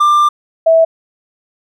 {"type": "tone pair in turn", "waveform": ["triangle", "sine"], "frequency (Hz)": [1189, 652.8], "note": ["D6", "E5"], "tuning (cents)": [21, -17], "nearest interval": "minor seventh", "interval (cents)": 1038, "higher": "first", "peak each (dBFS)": -5, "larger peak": "neither", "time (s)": [[0, 0.29], [0.66, 0.85]], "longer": "first", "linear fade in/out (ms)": 10, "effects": []}